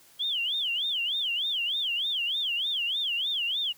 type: tone with vibrato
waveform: sine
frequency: 3176 Hz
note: G7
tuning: 22 cents sharp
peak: -26 dBFS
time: 0.19-3.73 s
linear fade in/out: 20 ms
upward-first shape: sine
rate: 3.3 Hz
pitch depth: 250 cents each way
effects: white hiss -57 dBFS RMS until 3.77 s